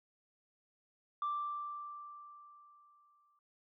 sine tone with exponential decay, 1175 Hz, D6, 1 cent sharp, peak -31 dBFS, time 1.22-3.39 s, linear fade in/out 2 ms, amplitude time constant 470 ms, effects tanh soft clip ceiling -30 dBFS

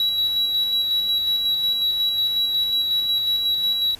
triangle tone with tremolo, 3899 Hz, B7, 23 cents flat, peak -16 dBFS, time 0-3.95 s, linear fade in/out 2 ms, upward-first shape square, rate 5.5 Hz, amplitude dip 30%, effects pink hiss -46 dBFS RMS until 3.99 s + resampled to 32000 Hz

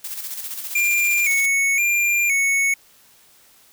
blue noise with tremolo, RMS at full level -29 dBFS, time 0.04-1.46 s, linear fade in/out 5 ms, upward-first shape square, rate 15 Hz, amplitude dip 45%
square tone with vibrato, 2300 Hz, D7, 37 cents flat, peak -17 dBFS, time 0.75-2.74 s, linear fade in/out 5 ms, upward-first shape square, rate 0.97 Hz, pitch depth 68 cents each way
effects white hiss -53 dBFS RMS until 3.72 s

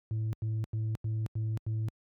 sine tone bursts, 110 Hz, A2, in tune, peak -26 dBFS, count 6, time 0.11-1.885 s, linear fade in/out 0 ms, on 220 ms, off 91 ms, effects tanh soft clip ceiling -28 dBFS + high-pass 60 Hz 12 dB/octave

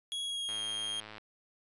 45% pulse tone with pitch glide, 3324 to 3224 Hz, G#7 to G7, +1 to +48 cents, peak -34 dBFS, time 0.12-1 s, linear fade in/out 0 ms, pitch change -53 cents, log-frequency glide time 0.24-0.63 s
click train, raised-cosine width 0.3 ms, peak -30 dBFS, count 75, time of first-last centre 0.49-1.182 s, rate 107 Hz
effects resampled to 24000 Hz

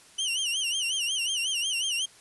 sawtooth tone with vibrato, 2960 Hz, F#7, in tune, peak -23 dBFS, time 0.18-2.06 s, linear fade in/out 10 ms, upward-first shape sine, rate 5.5 Hz, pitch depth 140 cents each way, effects white hiss -54 dBFS RMS until 2.2 s + resampled to 24000 Hz

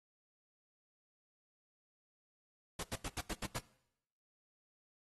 pink noise bursts, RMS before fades -40 dBFS, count 7, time 2.79-3.587 s, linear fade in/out 5 ms, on 41 ms, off 85 ms, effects noise-tail reverb RT60 0.8 s tail -20 dB re dry + AAC 32 kbps

